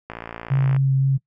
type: click train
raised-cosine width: 0.5 ms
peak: -17 dBFS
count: 39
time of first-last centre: 0.1-0.764 s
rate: 57.2 Hz
type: tone with vibrato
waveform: sine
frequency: 134.9 Hz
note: C#3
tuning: 47 cents flat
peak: -15 dBFS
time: 0.5-1.18 s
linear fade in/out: 20 ms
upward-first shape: sine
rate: 3.9 Hz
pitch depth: 11 cents each way
effects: noise-tail reverb RT60 0.1 s tail -21 dB re dry